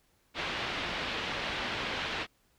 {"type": "low-pass noise", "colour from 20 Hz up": "white", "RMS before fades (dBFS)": -35, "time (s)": [0.34, 2.27], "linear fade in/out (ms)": 50, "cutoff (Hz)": 3500, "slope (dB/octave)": 24, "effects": ["pink hiss -70 dBFS RMS until 2.58 s"]}